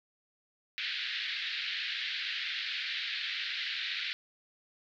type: band-pass noise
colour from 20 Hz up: white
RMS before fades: -36 dBFS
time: 0.78-4.13 s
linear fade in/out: 0 ms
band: 1600 to 4200 Hz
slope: 48 dB/octave
effects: none